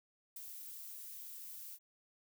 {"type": "noise with ADSR envelope", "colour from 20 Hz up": "violet", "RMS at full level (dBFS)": -45, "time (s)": [0.36, 1.79], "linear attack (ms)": 5, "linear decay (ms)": 23, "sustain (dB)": -4, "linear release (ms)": 56, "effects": []}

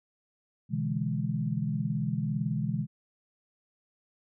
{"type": "chord", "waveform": "sine", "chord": "E dominant seventh", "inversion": "second", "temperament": "equal with one note detuned", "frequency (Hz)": [125.41, 146.83, 164.81, 207.7], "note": ["B2", "D3", "E3", "G#3"], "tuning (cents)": [27, 0, 0, 0], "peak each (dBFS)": -33, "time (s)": [0.69, 2.87], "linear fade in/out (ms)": 50, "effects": []}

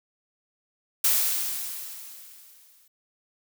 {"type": "noise with exponential decay", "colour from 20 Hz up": "blue", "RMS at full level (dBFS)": -20, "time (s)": [1.04, 2.88], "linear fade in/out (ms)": 5, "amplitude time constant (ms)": 400, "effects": []}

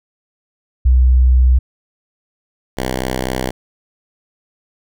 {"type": "tone pair in turn", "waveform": ["sine", "5% pulse"], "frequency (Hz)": [63.1, 63.98], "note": ["B1", "C2"], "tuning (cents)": [38, -38], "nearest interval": "unison", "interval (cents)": 24, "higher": "second", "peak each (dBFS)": -7, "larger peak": "neither", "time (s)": [[0.85, 1.59], [2.77, 3.51]], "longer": "neither", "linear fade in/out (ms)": 10, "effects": []}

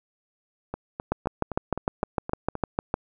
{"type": "two click trains", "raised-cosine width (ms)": 1, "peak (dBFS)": [-17, -9], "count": [8, 13], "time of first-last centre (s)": [[0.74, 2.553], [1.12, 2.941]], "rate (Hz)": [3.86, 6.59], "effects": []}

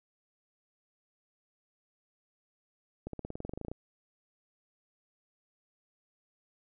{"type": "accelerating click train", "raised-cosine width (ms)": 2, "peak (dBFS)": -25, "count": 15, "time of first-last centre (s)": [3.07, 3.716], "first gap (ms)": 63, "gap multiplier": 0.95, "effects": []}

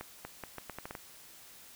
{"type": "accelerating click train", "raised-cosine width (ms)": 0.5, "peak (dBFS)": -25, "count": 9, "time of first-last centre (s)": [0.01, 0.951], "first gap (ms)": 240, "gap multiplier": 0.78, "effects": ["white hiss -54 dBFS RMS until 1.75 s"]}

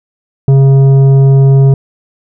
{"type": "tone with tanh clipping", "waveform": "sine", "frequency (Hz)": 136.2, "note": "C#3", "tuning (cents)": -30, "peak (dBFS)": -4, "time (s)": [0.48, 1.74], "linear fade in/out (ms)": 2, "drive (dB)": 9, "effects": []}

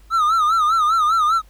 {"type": "tone with vibrato", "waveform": "triangle", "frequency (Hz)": 1277, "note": "D#6", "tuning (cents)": 45, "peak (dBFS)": -12, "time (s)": [0.1, 1.42], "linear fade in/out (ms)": 50, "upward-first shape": "sine", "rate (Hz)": 5, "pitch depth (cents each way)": 110, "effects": ["added 50 Hz sine -45 dBFS peak until 1.49 s", "pink hiss -56 dBFS RMS until 1.49 s"]}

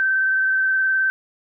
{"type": "tone with vibrato", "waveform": "sine", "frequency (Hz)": 1547, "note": "G6", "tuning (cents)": -23, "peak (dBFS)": -16, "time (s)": [0, 1.1], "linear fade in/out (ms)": 0, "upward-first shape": "square", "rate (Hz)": 19, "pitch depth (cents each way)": 12, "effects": []}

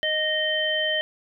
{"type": "harmonic tone", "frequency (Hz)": 619, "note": "D#5", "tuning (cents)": -9, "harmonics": [1, 3, 5], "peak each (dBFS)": [-27, -26, -25], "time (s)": [0.03, 1.01], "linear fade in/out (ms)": 0, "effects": []}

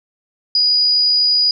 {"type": "tone", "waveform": "sine", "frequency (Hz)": 4914, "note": "D#8", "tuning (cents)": -22, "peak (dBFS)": -11, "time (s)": [0.55, 1.51], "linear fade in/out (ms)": 2, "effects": []}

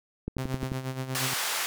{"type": "click train", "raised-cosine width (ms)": 3, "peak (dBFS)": -18, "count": 6, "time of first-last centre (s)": [0.28, 0.719], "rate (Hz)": 11.4}
{"type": "tone with tremolo", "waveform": "sawtooth", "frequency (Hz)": 130.81, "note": "C3", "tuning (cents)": 0, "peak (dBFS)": -25, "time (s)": [0.38, 1.34], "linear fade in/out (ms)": 5, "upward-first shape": "sine", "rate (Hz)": 8.4, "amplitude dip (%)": 65}
{"type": "band-pass noise", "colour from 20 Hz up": "pink", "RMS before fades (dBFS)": -30, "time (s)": [1.15, 1.66], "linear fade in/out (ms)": 0, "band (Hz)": [990, 16000], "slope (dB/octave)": 12}
{"effects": []}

